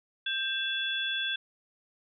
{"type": "tone cluster", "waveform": "sine", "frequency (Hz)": [1580, 2671, 3424], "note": ["G6", "E7", "A7"], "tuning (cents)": [13, 22, -48], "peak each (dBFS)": [-33, -37, -31], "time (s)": [0.26, 1.36], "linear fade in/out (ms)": 5, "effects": []}